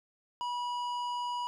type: tone with tanh clipping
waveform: sine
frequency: 973 Hz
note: B5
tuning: 26 cents flat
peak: -34 dBFS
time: 0.41-1.47 s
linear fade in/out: 0 ms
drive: 12 dB
effects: none